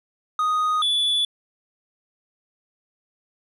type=tone pair in turn; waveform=triangle; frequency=1244.5 / 3448 Hz; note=D#6 / A7; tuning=0 / -36 cents; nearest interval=octave + tritone; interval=1764 cents; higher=second; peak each=-17 dBFS; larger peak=neither; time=0.39-0.82 / 0.82-1.25 s; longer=neither; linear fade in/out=2 ms; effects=resampled to 32000 Hz